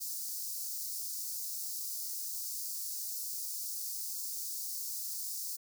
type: high-pass noise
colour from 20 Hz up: white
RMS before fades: -39 dBFS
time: 0-5.57 s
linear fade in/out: 20 ms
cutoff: 4600 Hz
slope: 48 dB/octave
effects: none